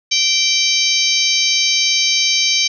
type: harmonic tone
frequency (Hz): 777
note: G5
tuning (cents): -16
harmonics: 3 / 4 / 5 / 6 / 7 / 8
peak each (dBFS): -20 / -20 / -20 / -20 / -20 / -20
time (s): 0.11-2.68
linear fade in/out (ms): 10
effects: none